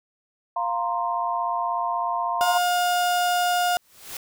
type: chord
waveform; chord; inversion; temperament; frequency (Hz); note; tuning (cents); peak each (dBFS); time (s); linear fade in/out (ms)
sine; F suspended fourth; none; just; 698.5 / 931.3 / 1047.7; F5 / Bb5 / C6; 0 / -2 / +2; -27; 0.56-2.58; 5
type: tone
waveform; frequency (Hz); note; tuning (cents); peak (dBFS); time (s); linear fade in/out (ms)
35% pulse; 712; F5; +33; -18; 2.41-3.77; 0
type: noise with exponential growth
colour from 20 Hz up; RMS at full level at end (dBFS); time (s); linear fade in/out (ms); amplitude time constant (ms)
white; -32; 3.74-4.17; 2; 93
effects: none